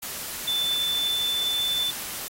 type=tone in noise; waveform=sine; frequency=3520 Hz; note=A7; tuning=in tune; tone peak=-23 dBFS; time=0.47-1.91 s; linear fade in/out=10 ms; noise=white; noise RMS=-34 dBFS; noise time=0.02-2.28 s; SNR=+8 dB; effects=AAC 48 kbps